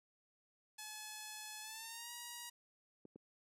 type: tone with pitch glide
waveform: 5% pulse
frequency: 856 to 955.3 Hz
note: A5 to A#5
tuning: -48 to +42 cents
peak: -35 dBFS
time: 0.78-2.5 s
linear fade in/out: 10 ms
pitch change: +190 cents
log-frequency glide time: 1.61-2.11 s
type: clicks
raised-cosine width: 3 ms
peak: -36 dBFS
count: 2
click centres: 3.053 / 3.159 s
effects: high-pass 300 Hz 12 dB/octave